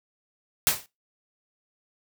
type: noise with exponential decay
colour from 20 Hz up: white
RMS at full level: -17 dBFS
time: 0.67-0.86 s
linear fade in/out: 0 ms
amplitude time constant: 41 ms
effects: noise-tail reverb RT60 0.2 s tail -18 dB re dry